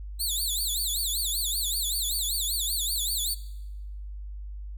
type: tone with vibrato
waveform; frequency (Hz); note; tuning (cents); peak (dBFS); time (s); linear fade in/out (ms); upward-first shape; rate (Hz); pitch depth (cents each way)
15% pulse; 3932; B7; -8; -20; 0.19-3.35; 20; sine; 5.2; 260
effects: noise-tail reverb RT60 1.0 s tail -19 dB re dry + added 50 Hz sine -35 dBFS peak until 4.77 s